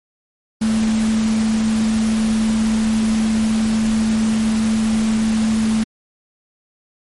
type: tone in noise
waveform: sine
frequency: 220.2 Hz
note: A3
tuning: 2 cents sharp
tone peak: -14 dBFS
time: 0.61-5.84 s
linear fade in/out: 10 ms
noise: pink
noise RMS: -28 dBFS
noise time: 0.61-5.84 s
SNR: +11 dB
effects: MP3 48 kbps